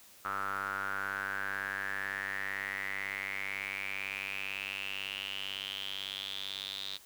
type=tone with band-pass filter sweep; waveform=square; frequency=48.99 Hz; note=G1; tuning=in tune; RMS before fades=-38 dBFS; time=0.24-6.98 s; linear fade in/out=20 ms; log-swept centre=1300 to 3800 Hz; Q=8.4; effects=white hiss -57 dBFS RMS until 7.05 s